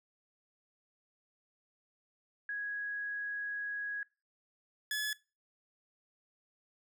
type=tone pair in turn; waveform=sine / sawtooth; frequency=1661.2 / 1707.9 Hz; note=G#6 / G#6; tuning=0 / +48 cents; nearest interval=unison; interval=48 cents; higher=second; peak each=-35 / -29 dBFS; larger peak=second; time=2.49-4.03 / 4.91-5.13 s; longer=first; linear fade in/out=2 ms; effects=noise-tail reverb RT60 0.3 s tail -23 dB re dry